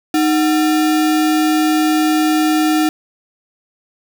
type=tone with sample-and-hold; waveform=sine; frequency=309.9 Hz; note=D#4; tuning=7 cents flat; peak=-11 dBFS; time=0.14-2.89 s; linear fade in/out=2 ms; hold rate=1050 Hz; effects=none